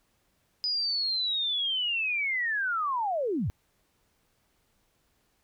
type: linear sweep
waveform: sine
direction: down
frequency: 5000 to 66.9 Hz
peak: -26 dBFS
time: 0.64-3.5 s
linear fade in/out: 0 ms
effects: pink hiss -71 dBFS RMS until 5.43 s